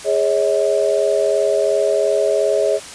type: chord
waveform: sine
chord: Ab suspended fourth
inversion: none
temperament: equal with one note detuned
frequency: 415.3 / 554.4 / 637.2 Hz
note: Ab4 / Db5 / Eb5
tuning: 0 / 0 / +41 cents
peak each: -18 dBFS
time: 0.04-2.8 s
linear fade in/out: 50 ms
effects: white hiss -34 dBFS RMS until 2.94 s + resampled to 22050 Hz